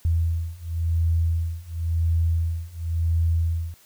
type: beating tone pair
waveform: sine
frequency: 82.41 / 83.35 Hz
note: E2 / E2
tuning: 0 / +20 cents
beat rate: 0.94 Hz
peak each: -24 / -23 dBFS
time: 0.05-3.74 s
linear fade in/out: 0 ms
effects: white hiss -55 dBFS RMS until 3.85 s